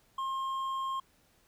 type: tone with hard clipping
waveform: triangle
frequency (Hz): 1067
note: C6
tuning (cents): +34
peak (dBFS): -33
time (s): 0.18-1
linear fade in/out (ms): 5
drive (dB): 8
effects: pink hiss -67 dBFS RMS until 1.47 s